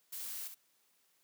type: noise with echo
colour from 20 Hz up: blue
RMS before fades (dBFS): -43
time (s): 0.12-0.48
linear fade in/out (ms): 10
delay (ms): 67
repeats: 1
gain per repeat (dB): -7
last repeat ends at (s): 0.547
effects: white hiss -73 dBFS RMS until 1.23 s + high-pass 150 Hz 12 dB/octave